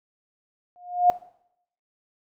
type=tone with exponential growth; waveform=sine; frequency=713 Hz; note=F5; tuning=36 cents sharp; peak=-11 dBFS; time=0.76-1.1 s; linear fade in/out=0 ms; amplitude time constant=72 ms; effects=noise-tail reverb RT60 0.7 s tail -18 dB re dry